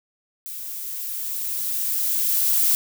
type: noise with level ramp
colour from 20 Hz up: violet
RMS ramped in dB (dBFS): -34 to -18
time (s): 0.46-2.75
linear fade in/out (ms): 0
effects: none